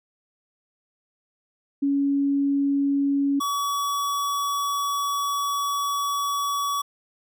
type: tone pair in turn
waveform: sine / square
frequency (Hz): 279.9 / 1134.9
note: C#4 / C#6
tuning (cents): +17 / +40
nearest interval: 2 octaves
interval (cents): 2423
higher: second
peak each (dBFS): -19 / -24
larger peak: first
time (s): 1.82-3.4 / 3.4-6.82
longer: second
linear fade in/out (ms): 10
effects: none